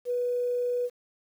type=tone with quantisation; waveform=sine; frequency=489.7 Hz; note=B4; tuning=15 cents flat; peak=-25 dBFS; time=0.05-0.9 s; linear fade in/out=50 ms; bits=9; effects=none